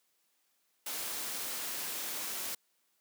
white noise, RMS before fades -38 dBFS, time 0.86-2.55 s, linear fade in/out 5 ms, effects white hiss -75 dBFS RMS until 3 s + high-pass 200 Hz 12 dB/octave

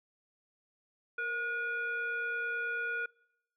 sine tone with frequency modulation, 1444 Hz, F#6, 43 cents flat, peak -32 dBFS, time 1.18-3.06 s, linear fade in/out 5 ms, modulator 979 Hz, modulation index 0.58, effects noise-tail reverb RT60 0.8 s tail -25 dB re dry

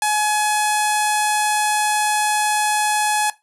sawtooth tone with low-pass filter, 846 Hz, G#5, 32 cents sharp, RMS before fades -19 dBFS, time 0.02-3.3 s, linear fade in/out 2 ms, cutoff 10000 Hz, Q 2.8, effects noise-tail reverb RT60 0.2 s tail -17 dB re dry

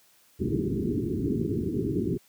white low-pass noise, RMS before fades -27 dBFS, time 0.39-2.18 s, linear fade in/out 20 ms, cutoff 410 Hz, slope 96 dB/octave, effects white hiss -61 dBFS RMS until 2.28 s + high-pass 80 Hz 12 dB/octave

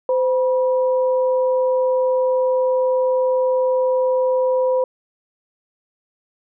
sine tone pair together, 514 / 970.3 Hz, C5 / B5, -31 / -31 cents, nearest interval major seventh, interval 1100 cents, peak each -15 / -26 dBFS, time 0.09-4.84 s, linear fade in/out 2 ms, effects none

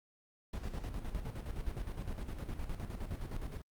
brown noise with tremolo, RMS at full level -38 dBFS, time 0.53-3.62 s, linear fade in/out 5 ms, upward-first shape square, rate 9.7 Hz, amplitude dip 55%, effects Opus 48 kbps

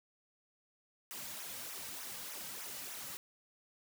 white noise with flanger, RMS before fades -45 dBFS, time 1.11-3.17 s, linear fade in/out 0 ms, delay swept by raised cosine 0.22 to 2.92 ms, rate 3.3 Hz, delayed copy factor -0.75, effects none

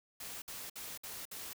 white noise bursts, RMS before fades -45 dBFS, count 5, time 0.2-1.532 s, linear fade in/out 5 ms, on 220 ms, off 58 ms, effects none

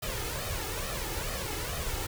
pink noise with flanger, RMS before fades -34 dBFS, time 0.02-2.07 s, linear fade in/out 10 ms, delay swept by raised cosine 1.6 to 2.36 ms, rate 2.3 Hz, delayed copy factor +0.65, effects none

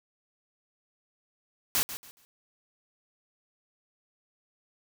white noise with echo, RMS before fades -26 dBFS, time 1.75-1.83 s, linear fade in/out 0 ms, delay 140 ms, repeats 3, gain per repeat -12 dB, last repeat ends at 2.25 s, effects none

